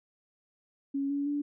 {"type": "tone with pitch steps", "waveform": "sine", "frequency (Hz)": [277.2, 283.4, 289.6], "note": ["C#4", "C#4", "D4"], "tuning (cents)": [0, 38, -24], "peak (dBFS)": -28, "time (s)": [0.94, 1.42], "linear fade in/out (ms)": 10, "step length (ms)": 160, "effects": []}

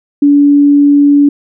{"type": "tone", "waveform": "sine", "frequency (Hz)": 286.8, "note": "D4", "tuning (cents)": -41, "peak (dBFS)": -3, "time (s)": [0.22, 1.29], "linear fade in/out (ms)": 5, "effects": []}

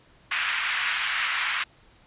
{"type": "band-pass noise", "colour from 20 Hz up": "white", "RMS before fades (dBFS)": -27, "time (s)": [0.31, 1.64], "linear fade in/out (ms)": 5, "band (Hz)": [1200, 2800], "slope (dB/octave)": 24, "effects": ["pink hiss -57 dBFS RMS until 2.06 s", "resampled to 8000 Hz"]}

